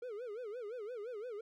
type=tone with vibrato; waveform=triangle; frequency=453.7 Hz; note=A#4; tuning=47 cents flat; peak=-39 dBFS; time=0.02-1.41 s; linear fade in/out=5 ms; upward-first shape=sine; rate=5.8 Hz; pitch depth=200 cents each way; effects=none